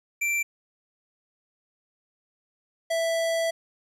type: tone pair in turn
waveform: square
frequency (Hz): 2349 / 660.3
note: D7 / E5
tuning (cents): 0 / +3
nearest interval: octave + minor seventh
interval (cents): 2197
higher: first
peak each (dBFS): -24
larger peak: neither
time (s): 0.21-0.43 / 2.9-3.51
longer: second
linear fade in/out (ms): 10
effects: low-pass 12000 Hz 12 dB/octave + 11-bit

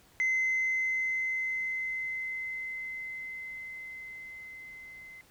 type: tone with level ramp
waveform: sine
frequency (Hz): 2057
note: C7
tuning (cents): -30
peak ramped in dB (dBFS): -23 to -46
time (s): 0.2-5.21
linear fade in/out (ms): 0
effects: tanh soft clip ceiling -23 dBFS + pink hiss -61 dBFS RMS until 5.3 s

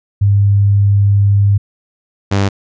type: tone pair in turn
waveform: sine / sawtooth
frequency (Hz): 100.7 / 99.03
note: G2 / G2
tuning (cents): +47 / +18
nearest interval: unison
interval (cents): 29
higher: first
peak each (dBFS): -7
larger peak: neither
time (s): 0.21-1.58 / 2.31-2.49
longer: first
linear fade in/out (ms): 10
effects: resampled to 16000 Hz

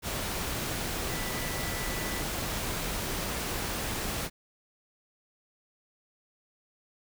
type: tone in noise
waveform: sine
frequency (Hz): 1975.5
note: B6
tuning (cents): 0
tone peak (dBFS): -41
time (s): 1.08-2.24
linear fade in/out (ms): 50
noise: pink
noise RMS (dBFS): -33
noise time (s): 0.02-4.3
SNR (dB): -11
effects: none

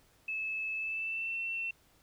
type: tone with pitch glide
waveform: sine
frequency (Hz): 2606 to 2698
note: E7 to E7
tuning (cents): -20 to +40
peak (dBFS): -33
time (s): 0.28-1.71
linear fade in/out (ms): 5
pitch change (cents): +60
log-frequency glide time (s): 0.74-1.38
effects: pink hiss -66 dBFS RMS until 2.02 s

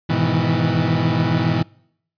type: chord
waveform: 30% pulse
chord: E major seventh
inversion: first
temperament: equal with one note detuned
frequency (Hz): 103.83 / 123.47 / 157.64 / 164.81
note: G#2 / B2 / D#3 / E3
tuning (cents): 0 / 0 / +23 / 0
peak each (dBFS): -22 / -19 / -20 / -18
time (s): 0.09-1.63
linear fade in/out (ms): 10
effects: noise-tail reverb RT60 0.7 s tail -26 dB re dry + resampled to 11025 Hz

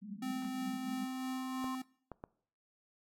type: band-pass noise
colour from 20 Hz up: pink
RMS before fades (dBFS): -45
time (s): 0.01-1.06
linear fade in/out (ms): 20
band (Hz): 190 to 220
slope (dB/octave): 96
type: tone with tremolo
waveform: square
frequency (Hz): 258.7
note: C4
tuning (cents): -19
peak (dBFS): -37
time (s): 0.22-1.82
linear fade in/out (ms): 5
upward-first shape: sine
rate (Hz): 3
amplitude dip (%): 25
type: tone with exponential growth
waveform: sine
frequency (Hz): 1055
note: C6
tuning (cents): +14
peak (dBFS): -40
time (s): 0.23-1.75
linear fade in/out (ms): 1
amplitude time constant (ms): 330
type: clicks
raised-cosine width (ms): 1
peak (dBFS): -30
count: 3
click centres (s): 1.643 / 2.117 / 2.239
effects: noise-tail reverb RT60 0.6 s tail -22 dB re dry + AAC 64 kbps

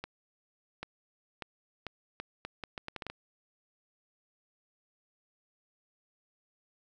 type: accelerating click train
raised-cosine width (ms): 0.3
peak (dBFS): -22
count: 13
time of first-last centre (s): 0.04-3.1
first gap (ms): 790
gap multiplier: 0.75
effects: none

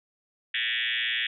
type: tone with frequency modulation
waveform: sine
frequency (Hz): 2587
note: E7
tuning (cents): -33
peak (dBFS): -25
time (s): 0.54-1.27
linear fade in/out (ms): 5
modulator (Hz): 117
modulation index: 7.7
effects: none

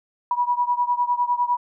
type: beating tone pair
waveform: sine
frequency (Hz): 969 / 978.9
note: B5 / B5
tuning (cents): -33 / -16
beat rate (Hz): 9.9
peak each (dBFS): -21 / -23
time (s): 0.31-1.57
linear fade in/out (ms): 2
effects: none

